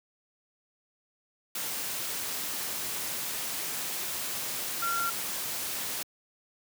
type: tone in noise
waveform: sine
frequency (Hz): 1376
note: F6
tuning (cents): -26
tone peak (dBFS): -28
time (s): 4.82-5.1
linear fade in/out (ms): 5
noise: white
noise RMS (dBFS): -34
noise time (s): 1.55-6.03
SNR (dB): +3
effects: high-pass 100 Hz 12 dB/octave